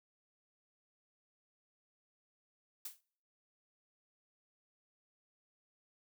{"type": "noise with exponential decay", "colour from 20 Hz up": "blue", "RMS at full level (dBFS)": -39, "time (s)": [2.85, 3.01], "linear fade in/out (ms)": 5, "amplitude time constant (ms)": 33, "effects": ["noise-tail reverb RT60 0.6 s tail -26 dB re dry"]}